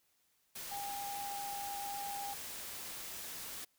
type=tone in noise; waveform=sine; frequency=805 Hz; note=G5; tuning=46 cents sharp; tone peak=-40 dBFS; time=0.71-2.34 s; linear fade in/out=10 ms; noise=white; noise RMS=-45 dBFS; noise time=0.55-3.65 s; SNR=+2 dB; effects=white hiss -75 dBFS RMS until 3.78 s